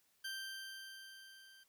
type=tone with level ramp; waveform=20% pulse; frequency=1568 Hz; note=G6; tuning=in tune; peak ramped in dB=-36 to -55 dBFS; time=0.24-1.64 s; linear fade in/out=10 ms; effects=white hiss -75 dBFS RMS until 1.68 s